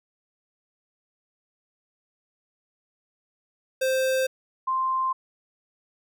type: tone pair in turn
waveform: square / sine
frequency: 523.3 / 1046.6 Hz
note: C5 / C6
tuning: 0 / 0 cents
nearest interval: octave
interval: 1200 cents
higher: second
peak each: -22 dBFS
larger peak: neither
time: 3.81-4.27 / 4.67-5.13 s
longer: neither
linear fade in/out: 10 ms
effects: none